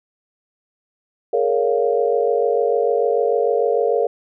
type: chord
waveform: sine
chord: Bb minor seventh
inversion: third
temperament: just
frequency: 419.5 / 466.2 / 559.4 / 699.2 Hz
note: Ab4 / Bb4 / Db5 / F5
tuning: +17 / 0 / +16 / +2 cents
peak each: -21 / -18 / -22 / -24 dBFS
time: 1.33-4.07 s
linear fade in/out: 5 ms
effects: none